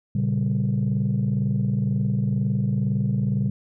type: chord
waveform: sine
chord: G diminished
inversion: first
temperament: equal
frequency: 116.54 / 138.59 / 196 Hz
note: Bb2 / Db3 / G3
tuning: 0 / 0 / 0 cents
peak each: -23 dBFS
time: 0.15-3.5 s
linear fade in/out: 5 ms
effects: tanh soft clip ceiling -15 dBFS